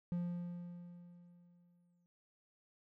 triangle tone with exponential decay, 174.8 Hz, F3, 2 cents sharp, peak -32 dBFS, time 0.12-2.06 s, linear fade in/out 0 ms, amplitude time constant 420 ms, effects none

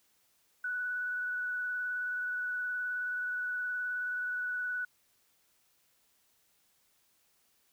sine tone with vibrato, 1480 Hz, F#6, in tune, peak -32 dBFS, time 0.64-4.85 s, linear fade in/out 5 ms, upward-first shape sine, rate 19 Hz, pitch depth 15 cents each way, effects white hiss -71 dBFS RMS until 7.72 s

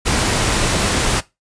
pink noise, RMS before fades -17 dBFS, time 0.05-1.21 s, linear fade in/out 20 ms, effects noise-tail reverb RT60 0.2 s tail -18 dB re dry + resampled to 22050 Hz

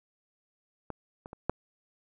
clicks, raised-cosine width 1 ms, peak -22 / -28 / -28 / -12 dBFS, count 4, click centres 0.903 / 1.259 / 1.331 / 1.496 s, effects none

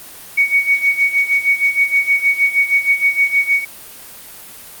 sine tone with tremolo, 2236 Hz, C#7, 14 cents sharp, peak -8 dBFS, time 0.37-3.65 s, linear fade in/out 10 ms, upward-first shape sine, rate 6.4 Hz, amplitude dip 80%, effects white hiss -36 dBFS RMS until 4.8 s + Opus 32 kbps

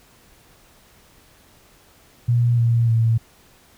sine tone with pitch steps, 119.6 / 116.9 / 113.9 Hz, A#2 / A#2 / A#2, +45 / +5 / -40 cents, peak -14 dBFS, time 2.28-3.18 s, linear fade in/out 10 ms, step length 300 ms, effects pink hiss -53 dBFS RMS until 3.77 s

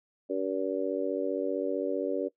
harmonic tone, 95.4 Hz, G2, 47 cents flat, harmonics 3 / 4 / 5 / 6, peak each -33 / -33 / -33 / -33 dBFS, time 0.29-2.29 s, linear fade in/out 20 ms, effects noise-tail reverb RT60 0.1 s tail -19 dB re dry

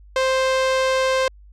sawtooth tone, 524 Hz, C5, 2 cents sharp, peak -13 dBFS, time 0.16-1.28 s, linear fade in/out 2 ms, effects added 50 Hz sine -43 dBFS peak until 1.52 s + low-pass 6000 Hz 12 dB/octave

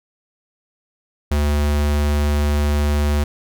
square tone, 73.42 Hz, D2, in tune, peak -16 dBFS, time 1.31-3.24 s, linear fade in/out 5 ms, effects none

